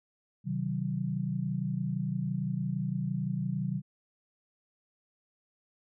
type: chord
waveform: sine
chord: C diminished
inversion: none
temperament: just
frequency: 130.81 / 156.98 / 188.37 Hz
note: C3 / Eb3 / Gb3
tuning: 0 / +16 / +31 cents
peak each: -34 / -34 / -33 dBFS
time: 0.44-3.82 s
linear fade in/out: 50 ms
effects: none